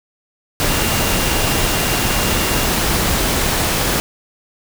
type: tone in noise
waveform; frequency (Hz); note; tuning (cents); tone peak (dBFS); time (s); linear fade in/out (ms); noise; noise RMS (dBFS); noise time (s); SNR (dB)
sine; 2794; F7; 0; -28; 0.69-2.66; 0; pink; -17; 0.6-4; -14
effects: none